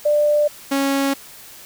sine / sawtooth tone pair in turn, 593 / 275.4 Hz, D5 / C#4, +17 / -11 cents, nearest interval octave + minor second, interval 1328 cents, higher first, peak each -13 dBFS, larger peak neither, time 0.05-0.48 / 0.71-1.14 s, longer neither, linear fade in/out 10 ms, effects white hiss -41 dBFS RMS until 1.65 s

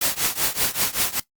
white noise with tremolo, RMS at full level -19 dBFS, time 0.01-1.2 s, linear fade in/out 5 ms, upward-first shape triangle, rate 5.2 Hz, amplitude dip 95%, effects noise-tail reverb RT60 0.1 s tail -17 dB re dry + Opus 48 kbps

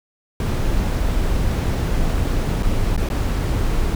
brown noise with dropouts, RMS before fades -19 dBFS, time 0.4-3.95 s, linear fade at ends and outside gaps 2 ms, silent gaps 2.626-2.63 / 2.965-2.976 / 3.089-3.1 s, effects none

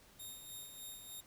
10% pulse tone with tremolo, 3700 Hz, A#7, 14 cents flat, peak -38 dBFS, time 0.19-1.21 s, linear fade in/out 10 ms, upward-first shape sine, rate 3.3 Hz, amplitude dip 50%, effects pink hiss -63 dBFS RMS until 1.26 s

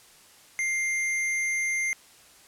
sine tone with hard clipping, 2100 Hz, C7, 6 cents sharp, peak -26 dBFS, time 0.59-1.93 s, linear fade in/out 0 ms, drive 18 dB, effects white hiss -54 dBFS RMS until 2.47 s + low-pass 11000 Hz 12 dB/octave

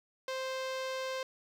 sawtooth tone with low-pass filter, 523.3 Hz, C5, in tune, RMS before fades -37 dBFS, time 0.28-1.23 s, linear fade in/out 2 ms, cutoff 5200 Hz, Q 1.2, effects 10-bit

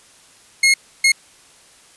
sawtooth tone bursts at uneven times, 2158 Hz, C#7, 47 cents flat, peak -7 dBFS, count 2, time 0.63-0.74 / 1.04-1.12 s, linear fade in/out 5 ms, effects white hiss -49 dBFS RMS until 1.96 s + resampled to 24000 Hz

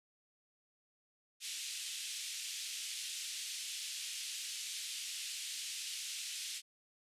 pink band-pass noise, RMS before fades -43 dBFS, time 1.4-6.62 s, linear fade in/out 50 ms, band 2700 to 10000 Hz, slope 24 dB/octave, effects resampled to 32000 Hz

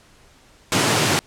pink high-pass noise, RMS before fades -18 dBFS, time 0.72-1.19 s, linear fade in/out 0 ms, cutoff 100 Hz, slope 48 dB/octave, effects pink hiss -52 dBFS RMS until 1.26 s + low-pass 9000 Hz 12 dB/octave

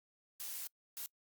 blue noise bursts at uneven times, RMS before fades -43 dBFS, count 2, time 0.4-0.67 / 0.97-1.06 s, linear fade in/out 0 ms, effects noise-tail reverb RT60 0.1 s tail -26 dB re dry + Opus 48 kbps

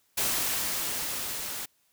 white noise with level ramp, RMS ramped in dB -27 to -36 dBFS, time 0.17-1.66 s, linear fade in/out 10 ms, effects white hiss -69 dBFS RMS until 1.92 s

